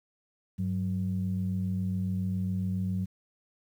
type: tone pair together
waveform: sine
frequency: 98.32 / 185.6 Hz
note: G2 / F#3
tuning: +6 / +6 cents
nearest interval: major seventh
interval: 1100 cents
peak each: -30 / -29 dBFS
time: 0.58-3.06 s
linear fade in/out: 20 ms
effects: tanh soft clip ceiling -21 dBFS + 10-bit